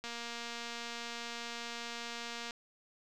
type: click train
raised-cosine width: 0.2 ms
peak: -25 dBFS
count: 581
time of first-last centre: 0.04-2.508 s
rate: 235 Hz
effects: none